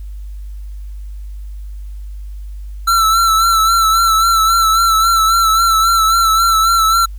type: tone with vibrato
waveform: square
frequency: 1336 Hz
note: E6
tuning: 23 cents sharp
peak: -10 dBFS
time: 2.87-7.06 s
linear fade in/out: 10 ms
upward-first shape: sine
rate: 3.7 Hz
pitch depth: 41 cents each way
effects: added 50 Hz sine -25 dBFS peak until 7.18 s + white hiss -55 dBFS RMS until 7.18 s